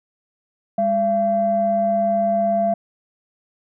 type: tone pair together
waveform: sine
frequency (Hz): 203.3 / 679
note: G#3 / F5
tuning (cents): -37 / -49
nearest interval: octave + major sixth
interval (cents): 2088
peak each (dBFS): -23 / -16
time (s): 0.78-2.74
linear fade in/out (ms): 5
effects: tanh soft clip ceiling -9 dBFS